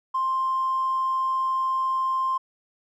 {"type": "tone with tanh clipping", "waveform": "triangle", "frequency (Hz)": 1051, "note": "C6", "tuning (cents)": 7, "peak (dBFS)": -21, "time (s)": [0.14, 2.38], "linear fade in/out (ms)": 10, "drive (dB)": 1, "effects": []}